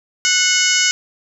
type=harmonic tone with a mistuned harmonic; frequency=740 Hz; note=F#5; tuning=in tune; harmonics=2 / 3 / 4 / 5 / 6 / 7 / 8 / 9 / 10; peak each=-21 / -20 / -19 / -29 / -26 / -21 / -22 / -20 / -26 dBFS; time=0.25-0.91 s; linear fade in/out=0 ms; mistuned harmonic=3; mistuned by=-36 cents; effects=none